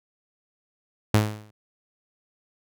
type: tone with exponential decay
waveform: sawtooth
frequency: 106.4 Hz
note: G#2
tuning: 42 cents sharp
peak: -10 dBFS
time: 1.14-1.51 s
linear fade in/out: 5 ms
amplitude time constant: 79 ms
effects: none